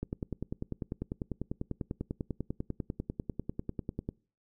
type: click train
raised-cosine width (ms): 3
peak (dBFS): -21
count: 42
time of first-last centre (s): 0.03-4.089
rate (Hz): 10.1
effects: noise-tail reverb RT60 0.4 s tail -25 dB re dry